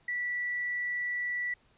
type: tone with quantisation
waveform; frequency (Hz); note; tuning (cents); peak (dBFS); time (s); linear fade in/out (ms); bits
sine; 1957; B6; -16; -30; 0.08-1.54; 5; 10
effects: pink hiss -66 dBFS RMS until 1.77 s + resampled to 8000 Hz